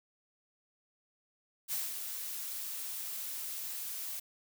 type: noise with ADSR envelope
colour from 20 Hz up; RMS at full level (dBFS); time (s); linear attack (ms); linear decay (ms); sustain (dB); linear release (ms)
blue; -34; 1.68-4.2; 41; 190; -6; 9
effects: none